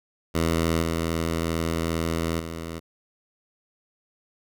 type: tone with level steps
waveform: 10% pulse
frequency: 82.41 Hz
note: E2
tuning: in tune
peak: -13 / -16 / -24 dBFS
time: 0.34-2.8 s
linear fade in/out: 20 ms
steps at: 0.82 / 2.39 s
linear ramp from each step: 10 ms
effects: none